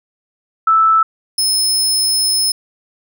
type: tone pair in turn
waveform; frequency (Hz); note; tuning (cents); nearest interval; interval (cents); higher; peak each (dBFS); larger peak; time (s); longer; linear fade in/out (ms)
sine / 25% pulse; 1316 / 5199; E6 / E8; -3 / -25; 2 octaves; 2378; second; -8; neither; 0.67-1.03 / 1.38-2.52; second; 5
effects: none